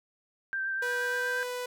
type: tone with vibrato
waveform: sine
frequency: 1568 Hz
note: G6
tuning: in tune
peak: -29 dBFS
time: 0.53-1.43 s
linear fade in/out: 0 ms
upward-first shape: sine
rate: 8.3 Hz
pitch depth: 17 cents each way
type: tone with pitch glide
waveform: sawtooth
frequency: 488.3 to 495.4 Hz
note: B4 to B4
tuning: -20 to +5 cents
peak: -29 dBFS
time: 0.82-1.66 s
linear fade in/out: 5 ms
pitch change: +25 cents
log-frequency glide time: 0.99-1.38 s
effects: none